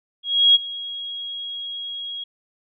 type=tone with ADSR envelope; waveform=sine; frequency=3297 Hz; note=G#7; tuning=13 cents flat; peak=-9 dBFS; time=0.23-2.24 s; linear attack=320 ms; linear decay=23 ms; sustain=-19 dB; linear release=7 ms; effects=none